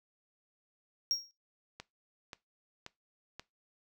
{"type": "tone with exponential decay", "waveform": "triangle", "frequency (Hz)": 5588, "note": "F8", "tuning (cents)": 0, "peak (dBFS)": -24, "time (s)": [1.11, 1.31], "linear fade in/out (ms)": 0, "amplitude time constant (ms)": 43}
{"type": "click train", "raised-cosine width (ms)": 0.2, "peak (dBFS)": -26, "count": 4, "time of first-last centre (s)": [1.8, 3.396], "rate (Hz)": 1.88}
{"effects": ["noise-tail reverb RT60 0.2 s tail -20 dB re dry"]}